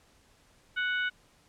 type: harmonic tone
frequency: 740 Hz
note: F#5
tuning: in tune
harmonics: 2 / 3 / 4 / 5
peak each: -28 / -38 / -38 / -44 dBFS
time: 0.76-1.1 s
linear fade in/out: 20 ms
effects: pink hiss -63 dBFS RMS until 1.48 s + low-pass 10000 Hz 12 dB/octave